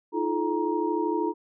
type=tone cluster; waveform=sine; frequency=312.6 / 345.4 / 430.5 / 940 Hz; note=D#4 / F4 / A4 / A#5; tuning=+8 / -19 / -38 / +14 cents; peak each=-29 / -28 / -30 / -30 dBFS; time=0.12-1.34 s; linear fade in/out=50 ms; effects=none